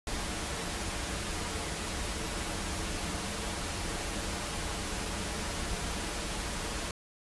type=noise with comb filter; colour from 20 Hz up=pink; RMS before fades=-35 dBFS; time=0.07-6.91 s; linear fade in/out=2 ms; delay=7.8 ms; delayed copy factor=-0.5; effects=resampled to 24000 Hz